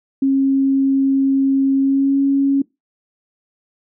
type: tone with pitch glide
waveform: sine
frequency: 271 to 275.9 Hz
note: C#4 to C#4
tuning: -39 to -8 cents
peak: -12 dBFS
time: 0.22-2.62 s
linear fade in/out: 5 ms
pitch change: +31 cents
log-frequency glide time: 1.78-2.19 s
effects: noise-tail reverb RT60 0.2 s tail -22 dB re dry